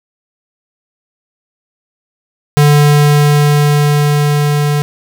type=tone with level ramp; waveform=square; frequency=146.83 Hz; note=D3; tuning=in tune; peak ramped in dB=-5 to -11 dBFS; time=2.57-4.82 s; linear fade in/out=0 ms; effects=none